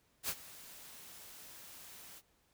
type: noise with ADSR envelope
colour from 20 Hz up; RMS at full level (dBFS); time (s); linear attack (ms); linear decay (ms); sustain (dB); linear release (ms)
white; -35; 0.23-2.22; 61; 50; -18; 50
effects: pink hiss -73 dBFS RMS until 2.53 s